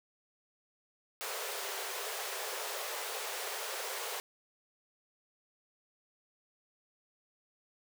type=high-pass noise; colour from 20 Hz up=pink; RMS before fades=-39 dBFS; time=1.21-4.2 s; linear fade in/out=0 ms; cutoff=390 Hz; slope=96 dB/octave; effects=none